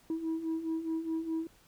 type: beating tone pair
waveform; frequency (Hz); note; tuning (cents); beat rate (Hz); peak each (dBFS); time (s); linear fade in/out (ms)
sine; 320.4 / 325.2; E4 / E4; -49 / -23; 4.8; -36 / -31; 0.1-1.47; 2
effects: tanh soft clip ceiling -28 dBFS + pink hiss -63 dBFS RMS until 1.67 s